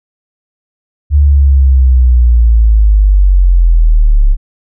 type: linear sweep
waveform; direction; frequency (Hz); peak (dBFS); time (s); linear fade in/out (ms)
sine; down; 73.42 to 33.96; -3; 1.1-4.37; 50
effects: none